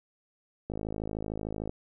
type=click train; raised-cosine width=2 ms; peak=-21 dBFS; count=54; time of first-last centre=0.7-1.694 s; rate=53.3 Hz; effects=none